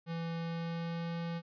square tone with pitch glide, 166.5 to 168.53 Hz, E3 to E3, +18 to +39 cents, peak -36 dBFS, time 0.06-1.42 s, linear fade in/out 50 ms, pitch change +21 cents, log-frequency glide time 0.36-1.16 s, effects resampled to 11025 Hz

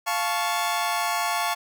sawtooth chord, F augmented, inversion none, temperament equal with one note detuned, 698.5 / 872.9 / 1108.7 Hz, F5 / A5 / C#6, 0 / -14 / 0 cents, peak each -24 dBFS, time 0.06-1.55 s, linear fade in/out 20 ms, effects none

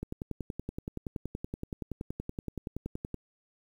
click train, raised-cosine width 3 ms, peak -22 dBFS, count 34, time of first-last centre 0.03-3.143 s, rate 10.6 Hz, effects 9-bit

